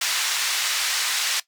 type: band-pass noise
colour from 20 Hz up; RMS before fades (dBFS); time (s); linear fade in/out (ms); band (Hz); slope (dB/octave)
white; -24; 0.01-1.4; 5; 1300 to 6000; 12
effects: noise-tail reverb RT60 0.1 s tail -17 dB re dry